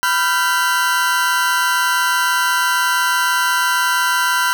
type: tone cluster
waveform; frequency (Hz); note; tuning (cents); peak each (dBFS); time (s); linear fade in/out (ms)
40% pulse; 991 / 1384 / 1550; B5 / F6 / G6; +6 / -16 / -20; -18; 0.03-4.53; 0
effects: none